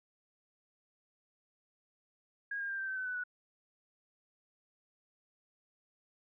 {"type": "tone with pitch steps", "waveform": "sine", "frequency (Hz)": [1637, 1612.6, 1588.6, 1564.9, 1541.6, 1518.6, 1495.9, 1473.6], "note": ["G#6", "G6", "G6", "G6", "G6", "F#6", "F#6", "F#6"], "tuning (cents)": [-25, 49, 23, -3, -29, 45, 19, -7], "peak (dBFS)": -35, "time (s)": [2.51, 3.238], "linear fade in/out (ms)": 5, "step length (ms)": 91, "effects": []}